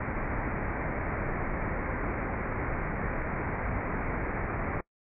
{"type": "low-pass noise", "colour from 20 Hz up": "pink", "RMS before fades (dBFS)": -32, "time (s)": [0, 4.81], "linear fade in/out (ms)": 5, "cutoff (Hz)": 2300, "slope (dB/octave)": 96, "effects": ["noise-tail reverb RT60 0.1 s tail -23 dB re dry"]}